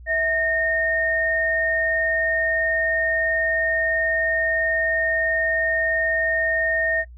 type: tone pair together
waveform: sine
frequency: 650 / 1838.5 Hz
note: E5 / A#6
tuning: -24 / -24 cents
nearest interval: octave + tritone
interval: 1800 cents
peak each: -24 / -20 dBFS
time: 0.06-7.05 s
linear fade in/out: 50 ms
effects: noise-tail reverb RT60 0.1 s tail -23 dB re dry + added 60 Hz sine -39 dBFS peak until 7.17 s

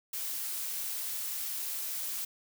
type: noise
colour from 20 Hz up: blue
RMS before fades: -36 dBFS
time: 0.13-2.25 s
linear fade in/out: 5 ms
effects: none

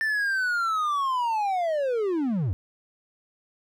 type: linear sweep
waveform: triangle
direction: down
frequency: 1789 to 79.2 Hz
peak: -21 dBFS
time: 0.01-2.53 s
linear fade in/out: 0 ms
effects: none

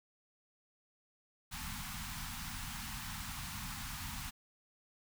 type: band-stop noise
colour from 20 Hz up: pink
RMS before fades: -43 dBFS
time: 1.51-4.31 s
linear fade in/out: 20 ms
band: 250 to 810 Hz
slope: 48 dB/octave
effects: none

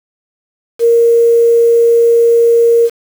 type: tone with quantisation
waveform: sine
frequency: 466.2 Hz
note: A#4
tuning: in tune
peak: -5 dBFS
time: 0.79-2.9 s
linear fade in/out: 50 ms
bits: 5
effects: none

